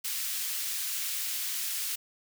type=high-pass noise; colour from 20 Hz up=white; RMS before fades=-33 dBFS; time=0.04-1.96 s; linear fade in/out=10 ms; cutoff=2100 Hz; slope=12 dB/octave; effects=none